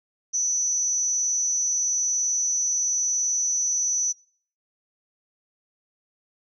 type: tone with amplitude modulation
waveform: sine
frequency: 5980 Hz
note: F#8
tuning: 17 cents sharp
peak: -17 dBFS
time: 0.33-4.13 s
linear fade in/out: 20 ms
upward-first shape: sine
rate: 241 Hz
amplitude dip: 90%
effects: noise-tail reverb RT60 0.5 s tail -24 dB re dry